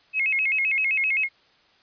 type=tone with vibrato; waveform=sine; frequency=2349 Hz; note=D7; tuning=in tune; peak=-20 dBFS; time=0.13-1.29 s; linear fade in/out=50 ms; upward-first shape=square; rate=7.7 Hz; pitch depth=150 cents each way; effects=white hiss -59 dBFS RMS until 1.82 s + resampled to 11025 Hz